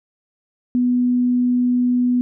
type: tone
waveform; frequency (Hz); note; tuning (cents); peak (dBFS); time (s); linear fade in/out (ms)
sine; 246.9; B3; 0; -14; 0.75-2.21; 0
effects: none

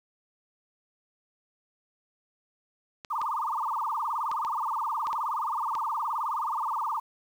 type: clicks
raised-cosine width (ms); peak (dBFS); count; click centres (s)
0.2; -23; 7; 3.048 / 3.216 / 4.315 / 4.449 / 5.07 / 5.13 / 5.752
type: tone with vibrato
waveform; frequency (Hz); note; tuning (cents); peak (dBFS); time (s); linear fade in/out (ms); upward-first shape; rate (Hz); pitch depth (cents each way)
sine; 1044; C6; -4; -27; 3.1-7; 10; sine; 19; 290
effects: 9-bit

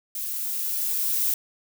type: noise with level ramp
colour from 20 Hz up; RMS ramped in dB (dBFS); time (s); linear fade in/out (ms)
violet; -31 to -23; 0.15-1.34; 2
effects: none

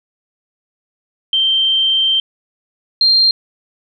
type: tone pair in turn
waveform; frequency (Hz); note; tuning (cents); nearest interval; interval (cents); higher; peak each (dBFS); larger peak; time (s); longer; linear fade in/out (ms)
sine; 3136 / 4186; G7 / C8; 0 / 0; perfect fourth; 500; second; -11 / -8; second; 1.33-2.2 / 3.01-3.31; first; 2
effects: none

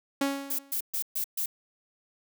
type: tone with exponential decay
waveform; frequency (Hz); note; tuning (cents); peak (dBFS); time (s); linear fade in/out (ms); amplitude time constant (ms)
sawtooth; 277.2; C#4; 0; -19; 0.21-0.81; 5; 130
type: noise bursts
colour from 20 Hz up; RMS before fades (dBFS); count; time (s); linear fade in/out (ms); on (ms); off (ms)
violet; -30; 5; 0.5-1.46; 5; 88; 130
effects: none

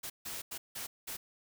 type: noise bursts at uneven times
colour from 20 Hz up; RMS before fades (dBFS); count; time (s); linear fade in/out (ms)
white; -41; 5; 0.03-0.1 / 0.25-0.42 / 0.51-0.58 / 0.75-0.87 / 1.07-1.17; 10
effects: none

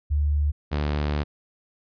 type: tone pair in turn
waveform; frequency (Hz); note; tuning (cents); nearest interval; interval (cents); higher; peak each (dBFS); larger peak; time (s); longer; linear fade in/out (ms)
sine / sawtooth; 73.42 / 73.85; D2 / D2; 0 / +10; unison; 10; second; -19; neither; 0.1-0.52 / 0.71-1.24; second; 20
effects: resampled to 11025 Hz

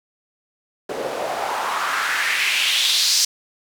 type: noise with band-pass filter sweep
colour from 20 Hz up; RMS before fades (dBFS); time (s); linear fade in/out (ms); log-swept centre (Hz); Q
white; -21; 0.89-3.25; 5; 420 to 5400; 2.8
effects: none

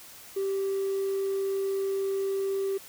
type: tone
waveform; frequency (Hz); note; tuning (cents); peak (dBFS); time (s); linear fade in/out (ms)
triangle; 390; G4; -9; -23; 0.36-2.78; 10
effects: tanh soft clip ceiling -22 dBFS + white hiss -48 dBFS RMS until 2.88 s

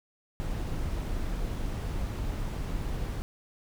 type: noise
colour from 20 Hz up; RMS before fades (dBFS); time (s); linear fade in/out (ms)
brown; -32; 0.4-3.22; 0
effects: none

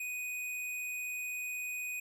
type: tone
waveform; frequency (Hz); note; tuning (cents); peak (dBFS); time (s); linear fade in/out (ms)
square; 2489; D#7; 0; -37; 0-2; 5
effects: none

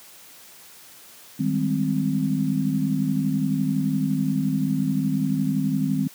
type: chord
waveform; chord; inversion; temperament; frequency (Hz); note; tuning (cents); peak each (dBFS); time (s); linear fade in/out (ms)
sine; Ab major seventh; second; equal; 155.56 / 196 / 207.7 / 261.6; Eb3 / G3 / Ab3 / C4; 0 / 0 / 0 / 0; -25 / -26 / -28 / -24; 1.39-6.08; 10
effects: white hiss -47 dBFS RMS until 6.14 s + high-pass 100 Hz 12 dB/octave

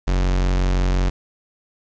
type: tone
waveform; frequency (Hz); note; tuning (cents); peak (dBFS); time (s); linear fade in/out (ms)
45% pulse; 45.87; F#1; -14; -16; 0.07-1.1; 10
effects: resampled to 16000 Hz + 7-bit

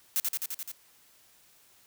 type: noise with echo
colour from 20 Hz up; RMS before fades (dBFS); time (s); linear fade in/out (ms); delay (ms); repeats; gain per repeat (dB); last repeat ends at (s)
blue; -27; 0.16-0.2; 0; 86; 6; -2; 0.716
effects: white hiss -61 dBFS RMS until 1.86 s

